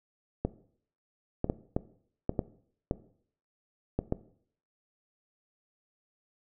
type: clicks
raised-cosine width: 2 ms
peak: -14 dBFS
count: 9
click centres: 0.45 / 1.444 / 1.499 / 1.765 / 2.294 / 2.392 / 2.911 / 3.99 / 4.124 s
effects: noise-tail reverb RT60 0.6 s tail -17 dB re dry